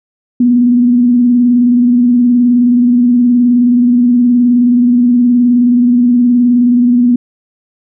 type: tone with vibrato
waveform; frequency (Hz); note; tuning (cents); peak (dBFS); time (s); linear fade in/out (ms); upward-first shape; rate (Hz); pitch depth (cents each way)
sine; 243.5; B3; -24; -5; 0.4-7.16; 5; square; 19; 33
effects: none